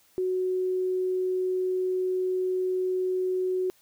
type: tone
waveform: sine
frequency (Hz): 369.8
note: F#4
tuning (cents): -1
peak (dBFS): -24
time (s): 0.18-3.7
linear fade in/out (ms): 0
effects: white hiss -62 dBFS RMS until 3.81 s